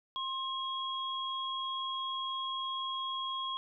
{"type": "tone pair together", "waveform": "sine", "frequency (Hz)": [1061, 3299], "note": ["C6", "G#7"], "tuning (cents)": [24, -12], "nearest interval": "octave + minor sixth", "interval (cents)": 1964, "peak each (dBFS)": [-36, -37], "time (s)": [0.16, 3.57], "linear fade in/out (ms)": 0, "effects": ["12-bit"]}